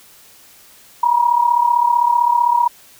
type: tone with amplitude modulation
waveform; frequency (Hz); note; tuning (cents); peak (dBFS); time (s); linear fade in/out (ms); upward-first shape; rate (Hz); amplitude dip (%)
sine; 957; A#5; +45; -8; 1.03-2.68; 5; sine; 35.6; 75
effects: white hiss -46 dBFS RMS until 2.99 s